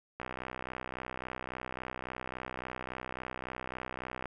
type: click train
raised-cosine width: 0.5 ms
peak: -23 dBFS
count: 259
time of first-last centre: 0.2-4.257 s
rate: 63.6 Hz
effects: none